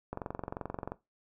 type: click train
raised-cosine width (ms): 1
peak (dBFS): -22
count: 19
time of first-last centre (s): 0.13-0.919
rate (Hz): 22.8
effects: noise-tail reverb RT60 0.2 s tail -17 dB re dry